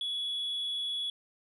sine tone with amplitude modulation, 3382 Hz, G#7, 31 cents sharp, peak -28 dBFS, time 0.01-1.1 s, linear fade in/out 2 ms, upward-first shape sine, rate 262 Hz, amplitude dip 30%, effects tanh soft clip ceiling -29 dBFS

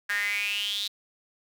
sawtooth tone with high-pass filter sweep, 204.2 Hz, G#3, 29 cents flat, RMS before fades -29 dBFS, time 0.09-0.88 s, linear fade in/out 10 ms, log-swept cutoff 1700 to 3900 Hz, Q 9.3, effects none

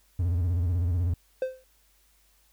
triangle tone with vibrato, 87.31 Hz, F2, in tune, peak -21 dBFS, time 0.19-1.14 s, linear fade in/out 5 ms, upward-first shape square, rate 16 Hz, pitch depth 88 cents each way
triangle tone with exponential decay, 518 Hz, C5, 17 cents flat, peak -20 dBFS, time 1.42-1.64 s, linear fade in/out 2 ms, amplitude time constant 47 ms
effects added 50 Hz sine -65 dBFS peak until 2.52 s + white hiss -65 dBFS RMS until 2.52 s

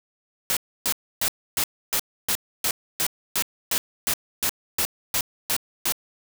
white noise bursts, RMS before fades -23 dBFS, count 16, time 0.5-5.922 s, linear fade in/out 0 ms, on 67 ms, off 290 ms, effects none

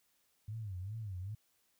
sine tone with vibrato, 100.9 Hz, G#2, 49 cents flat, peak -39 dBFS, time 0.48-1.35 s, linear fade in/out 5 ms, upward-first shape sine, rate 2.5 Hz, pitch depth 200 cents each way, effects white hiss -75 dBFS RMS until 1.79 s

